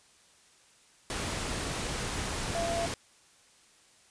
sine tone in noise, 677 Hz, E5, 46 cents sharp, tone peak -30 dBFS, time 2.55-2.86 s, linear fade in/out 0 ms, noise pink, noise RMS -34 dBFS, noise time 1.1-2.94 s, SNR +1 dB, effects white hiss -61 dBFS RMS until 4.1 s + resampled to 22050 Hz

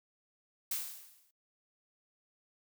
blue noise with exponential decay, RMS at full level -33 dBFS, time 0.71-1.31 s, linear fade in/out 5 ms, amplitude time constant 130 ms, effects noise-tail reverb RT60 0.1 s tail -21 dB re dry

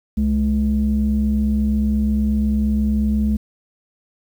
sine tone pair together, 67 / 212.7 Hz, C2 / G#3, +42 / +42 cents, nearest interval octave + minor sixth, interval 2000 cents, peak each -18 / -16 dBFS, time 0.17-3.37 s, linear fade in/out 10 ms, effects tanh soft clip ceiling -10 dBFS + 8-bit

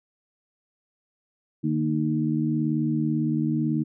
sine tone cluster, 150.7 / 231.6 / 309.7 Hz, D3 / A#3 / D#4, +45 / -11 / -8 cents, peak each -26 dBFS, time 1.63-3.84 s, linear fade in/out 20 ms, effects none

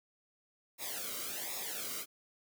white noise with flanger, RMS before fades -40 dBFS, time 0.78-2.06 s, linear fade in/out 50 ms, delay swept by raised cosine 0.66 to 1.17 ms, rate 1.3 Hz, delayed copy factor -0.85, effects none

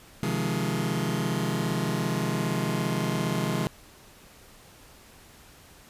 sawtooth chord, F minor seventh, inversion second, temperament just, 130.96 / 157.15 / 174.61 / 209.5 Hz, C3 / Eb3 / F3 / Ab3, +2 / +18 / 0 / +15 cents, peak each -27 dBFS, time 0.23-3.67 s, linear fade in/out 0 ms, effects pink hiss -52 dBFS RMS until 5.89 s + resampled to 32000 Hz

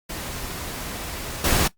pink noise with level steps, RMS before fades -32 / -20 dBFS, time 0.09-1.68 s, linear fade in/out 10 ms, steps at 1.44 s, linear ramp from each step 5 ms, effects noise-tail reverb RT60 0.1 s tail -17 dB re dry + Opus 48 kbps

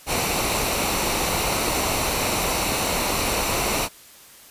pink noise with comb filter, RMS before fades -23 dBFS, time 0.06-3.89 s, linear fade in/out 50 ms, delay 0.6 ms, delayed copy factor -0.5, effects white hiss -47 dBFS RMS until 4.5 s + resampled to 32000 Hz

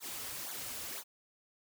white noise with flanger, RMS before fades -42 dBFS, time 0-1.04 s, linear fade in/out 50 ms, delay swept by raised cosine 0.36 to 5.96 ms, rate 2 Hz, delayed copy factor -0.95, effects none

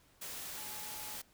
sine tone in noise, 850 Hz, G#5, 40 cents sharp, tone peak -52 dBFS, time 0.57-1.17 s, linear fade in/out 10 ms, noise white, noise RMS -44 dBFS, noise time 0.21-1.22 s, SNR -11 dB, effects pink hiss -67 dBFS RMS until 1.33 s

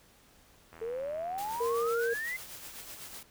click train, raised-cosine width 0.5 ms, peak -35 dBFS, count 94, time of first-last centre 0.73-1.867 s, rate 81.8 Hz
sine exponential sweep, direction up, 440 to 2093 Hz, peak -33 dBFS, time 0.81-2.37 s, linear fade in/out 10 ms
white noise with tremolo, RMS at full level -44 dBFS, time 1.38-3.23 s, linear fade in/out 2 ms, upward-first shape sine, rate 8 Hz, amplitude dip 45%
sine tone, 466.2 Hz, A#4, in tune, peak -28 dBFS, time 1.6-2.14 s, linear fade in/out 10 ms
effects pink hiss -61 dBFS RMS until 3.3 s

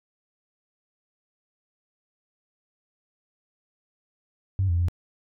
sine tone with pitch steps, 95.9 / 85.7 / 87.3 Hz, G2 / F2 / F2, -37 / -32 / 0 cents, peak -19 dBFS, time 4.59-4.884 s, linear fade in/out 0 ms, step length 98 ms, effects tanh soft clip ceiling -15 dBFS

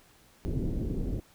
pink low-pass noise, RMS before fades -31 dBFS, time 0.45-1.2 s, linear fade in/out 0 ms, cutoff 400 Hz, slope 24 dB/octave, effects pink hiss -60 dBFS RMS until 1.34 s

